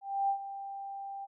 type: tone with ADSR envelope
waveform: sine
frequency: 790 Hz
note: G5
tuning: 13 cents sharp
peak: -25 dBFS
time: 0.01-1.27 s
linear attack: 280 ms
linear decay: 88 ms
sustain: -13 dB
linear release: 32 ms
effects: none